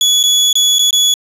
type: tone with dropouts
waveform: 30% pulse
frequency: 3394 Hz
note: G#7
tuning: 37 cents sharp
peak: -6 dBFS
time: 0.01-1.14 s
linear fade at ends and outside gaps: 2 ms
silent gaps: 0.23-0.237 / 0.529-0.554 / 0.785-0.792 / 0.908-0.928 s
effects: resampled to 32000 Hz + 7-bit